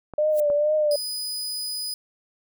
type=clicks; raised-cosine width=1 ms; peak=-23 dBFS; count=2; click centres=0.137 / 0.501 s
type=tone with vibrato; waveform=sine; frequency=598 Hz; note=D5; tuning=31 cents sharp; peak=-18 dBFS; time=0.18-0.96 s; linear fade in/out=5 ms; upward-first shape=triangle; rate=2.2 Hz; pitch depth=62 cents each way
type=noise with exponential growth; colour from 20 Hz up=violet; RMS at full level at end=-31 dBFS; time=0.29-0.4 s; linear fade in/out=0 ms; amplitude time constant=22 ms
type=tone; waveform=sawtooth; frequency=4978 Hz; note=D#8; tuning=in tune; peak=-25 dBFS; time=0.91-1.94 s; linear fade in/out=2 ms
effects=none